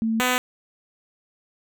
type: tone pair in turn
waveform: sine / 5% pulse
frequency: 223.7 / 251.1 Hz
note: A3 / B3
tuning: +29 / +29 cents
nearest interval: major second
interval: 200 cents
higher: second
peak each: -20 / -8 dBFS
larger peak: second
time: 0.02-0.2 / 0.2-0.38 s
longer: neither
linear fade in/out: 0 ms
effects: none